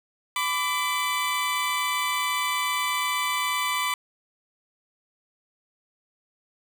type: tone pair together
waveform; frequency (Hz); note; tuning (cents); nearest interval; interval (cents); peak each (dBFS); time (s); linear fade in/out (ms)
20% pulse; 1002.6 / 1165; B5 / D6; +26 / -14; minor third; 260; -22; 0.36-3.94; 2
effects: none